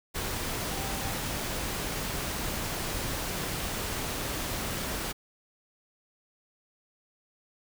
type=tone in noise; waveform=sine; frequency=784 Hz; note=G5; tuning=in tune; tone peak=-41 dBFS; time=0.7-1.12 s; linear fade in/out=20 ms; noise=pink; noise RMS=-33 dBFS; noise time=0.14-5.13 s; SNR=-11 dB; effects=none